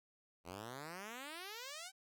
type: exponential sweep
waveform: 5% pulse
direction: up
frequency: 82.41 to 784 Hz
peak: -35 dBFS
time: 0.44-1.92 s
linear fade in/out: 50 ms
effects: none